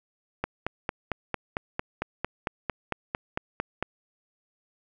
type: click train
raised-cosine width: 0.5 ms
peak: -12 dBFS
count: 16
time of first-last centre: 0.44-3.826 s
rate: 4.43 Hz
effects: none